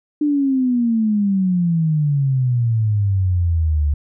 sine exponential sweep, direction down, 300.9 to 71.4 Hz, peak -14 dBFS, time 0.21-3.94 s, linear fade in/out 5 ms, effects none

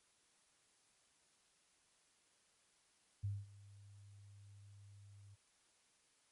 sine tone with ADSR envelope, 100.6 Hz, G2, 45 cents sharp, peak -36 dBFS, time 3.23-5.36 s, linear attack 16 ms, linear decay 210 ms, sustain -21 dB, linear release 22 ms, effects white hiss -74 dBFS RMS until 6.31 s + MP3 48 kbps

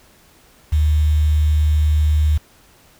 sine tone with quantisation, 76 Hz, D#2, 40 cents flat, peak -12 dBFS, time 0.72-2.38 s, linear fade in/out 10 ms, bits 6, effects pink hiss -51 dBFS RMS until 2.99 s

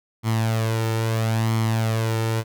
sawtooth tone with flanger, 112.1 Hz, A2, 33 cents sharp, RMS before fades -22 dBFS, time 0.23-2.44 s, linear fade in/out 50 ms, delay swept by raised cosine 0.93 to 2.23 ms, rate 0.75 Hz, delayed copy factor +0.55, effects none

